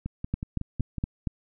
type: two click trains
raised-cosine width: 5 ms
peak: -14 / -19 dBFS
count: 5 / 6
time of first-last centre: 0.34-1.272 / 0.06-0.983 s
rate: 4.29 / 5.42 Hz
effects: none